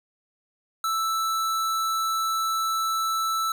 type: tone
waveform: square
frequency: 1320 Hz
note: E6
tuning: 2 cents sharp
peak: -24 dBFS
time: 0.84-3.52 s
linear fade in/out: 2 ms
effects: none